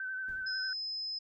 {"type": "tone with vibrato", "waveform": "sine", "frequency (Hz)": 1532, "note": "G6", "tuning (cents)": -40, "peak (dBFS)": -35, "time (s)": [0, 0.73], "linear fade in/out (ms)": 2, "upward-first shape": "sine", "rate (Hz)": 11, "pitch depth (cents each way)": 26}
{"type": "noise with exponential decay", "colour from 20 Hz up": "brown", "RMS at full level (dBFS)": -50, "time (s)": [0.28, 0.74], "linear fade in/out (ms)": 5, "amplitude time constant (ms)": 100}
{"type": "tone", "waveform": "sine", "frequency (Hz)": 5100, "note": "D#8", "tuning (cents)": 42, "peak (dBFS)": -35, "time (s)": [0.46, 1.19], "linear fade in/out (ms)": 10}
{"effects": []}